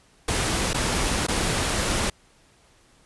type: noise with dropouts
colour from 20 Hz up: pink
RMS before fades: -24 dBFS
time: 0.28-2.1 s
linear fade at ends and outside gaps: 5 ms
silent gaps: 0.733-0.743 / 1.268-1.283 s
effects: pink hiss -58 dBFS RMS until 3.05 s + resampled to 24000 Hz